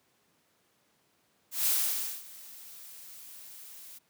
blue noise with ADSR envelope, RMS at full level -26 dBFS, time 1.51-3.99 s, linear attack 160 ms, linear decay 550 ms, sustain -22 dB, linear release 17 ms, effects pink hiss -70 dBFS RMS until 4.09 s + high-pass 150 Hz 12 dB/octave

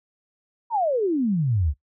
sine exponential sweep, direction down, 970 to 66.7 Hz, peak -19 dBFS, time 0.7-1.74 s, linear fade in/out 50 ms, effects noise-tail reverb RT60 0.1 s tail -17 dB re dry

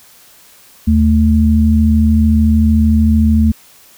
sine tone pair together, 77.78 / 220 Hz, D#2 / A3, 0 / 0 cents, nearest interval octave + tritone, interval 1800 cents, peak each -10 dBFS, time 0.87-3.52 s, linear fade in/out 10 ms, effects white hiss -44 dBFS RMS until 3.97 s

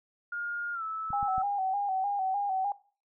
sine tone with pitch glide, 1418 to 1307.8 Hz, F6 to E6, +26 to -14 cents, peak -32 dBFS, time 0.32-1.42 s, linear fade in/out 5 ms, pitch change -140 cents, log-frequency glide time 0.73-0.83 s
clicks, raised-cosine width 5 ms, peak -30 dBFS, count 3, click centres 1.105 / 1.229 / 1.381 s
sine tone with vibrato, 784 Hz, G5, in tune, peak -27 dBFS, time 1.13-2.72 s, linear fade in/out 2 ms, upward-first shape square, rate 3.3 Hz, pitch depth 57 cents each way
effects noise-tail reverb RT60 0.4 s tail -20 dB re dry

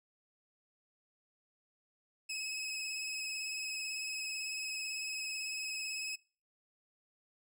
20% pulse tone with vibrato, 2566 Hz, E7, 47 cents flat, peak -32 dBFS, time 2.29-6.16 s, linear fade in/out 10 ms, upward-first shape sine, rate 18 Hz, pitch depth 27 cents each way, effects noise-tail reverb RT60 0.4 s tail -25 dB re dry

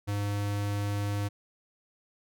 square tone, 102 Hz, G#2, 31 cents flat, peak -29 dBFS, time 0.07-1.29 s, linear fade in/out 20 ms, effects none

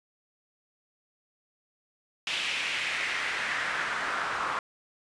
pink noise with band-pass filter sweep, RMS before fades -31 dBFS, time 2.27-4.59 s, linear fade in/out 2 ms, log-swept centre 2900 to 1200 Hz, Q 2.5, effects resampled to 22050 Hz

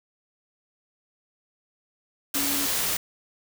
sine tone in noise, 280.7 Hz, C#4, 22 cents sharp, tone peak -31 dBFS, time 2.35-2.66 s, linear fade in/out 5 ms, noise white, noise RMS -26 dBFS, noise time 2.34-2.97 s, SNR -8 dB, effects none

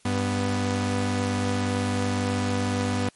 sawtooth tone pair together, 98 / 246.9 Hz, G2 / B3, 0 / 0 cents, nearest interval octave + major third, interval 1600 cents, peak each -22 / -22 dBFS, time 0.05-3.09 s, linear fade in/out 5 ms, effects white hiss -59 dBFS RMS until 3.15 s + MP3 48 kbps

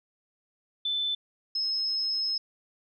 sine tone pair in turn, 3520 / 5173 Hz, A7 / E8, 0 / -33 cents, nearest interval perfect fifth, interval 667 cents, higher second, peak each -26 dBFS, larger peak neither, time 0.85-1.15 / 1.55-2.38 s, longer second, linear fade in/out 5 ms, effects none

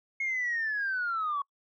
sine linear sweep, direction down, 2171 to 1108.7 Hz, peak -27 dBFS, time 0.2-1.42 s, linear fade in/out 5 ms, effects noise-tail reverb RT60 0.1 s tail -26 dB re dry + tanh soft clip ceiling -24 dBFS

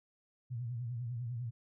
sine tone with vibrato, 120 Hz, B2, 49 cents flat, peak -36 dBFS, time 0.5-1.51 s, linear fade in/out 20 ms, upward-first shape triangle, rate 10 Hz, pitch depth 120 cents each way, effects none

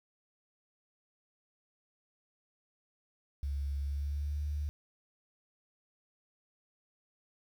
sine tone with pitch glide, 70.1 to 73.71 Hz, C#2 to D2, +20 to +7 cents, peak -32 dBFS, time 3.43-4.69 s, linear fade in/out 0 ms, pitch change +87 cents, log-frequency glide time 3.8-4.41 s, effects 10-bit

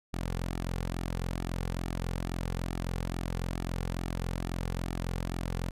sawtooth tone with flanger, 43.65 Hz, F1, in tune, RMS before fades -34 dBFS, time 0.13-5.71 s, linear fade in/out 10 ms, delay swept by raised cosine 1.9 to 3.2 ms, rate 2.3 Hz, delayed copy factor -0.5, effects resampled to 32000 Hz

